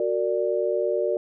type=chord; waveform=sine; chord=Gb augmented; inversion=none; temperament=equal with one note detuned; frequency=370 / 458.9 / 587.3 Hz; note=Gb4 / Bb4 / D5; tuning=0 / -27 / 0 cents; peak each=-26 / -26 / -25 dBFS; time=0-1.17 s; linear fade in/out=2 ms; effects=none